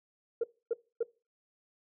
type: tone bursts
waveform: sine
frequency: 462.8 Hz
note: A#4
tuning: 13 cents flat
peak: -25 dBFS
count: 3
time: 0.41-1.031 s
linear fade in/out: 5 ms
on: 27 ms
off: 270 ms
effects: noise-tail reverb RT60 0.3 s tail -21 dB re dry + tanh soft clip ceiling -23 dBFS